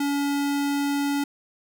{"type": "tone", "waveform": "square", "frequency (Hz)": 283.9, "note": "C#4", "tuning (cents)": 41, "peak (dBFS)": -23, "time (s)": [0, 1.24], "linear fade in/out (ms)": 5, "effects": []}